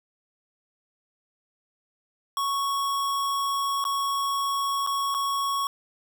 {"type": "tone with dropouts", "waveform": "square", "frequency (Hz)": 1108.7, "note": "C#6", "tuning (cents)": 0, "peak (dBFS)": -25, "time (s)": [2.37, 5.67], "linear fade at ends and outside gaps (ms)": 1, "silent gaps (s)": [[3.841, 3.851], [4.865, 4.872], [5.143, 5.147]], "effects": []}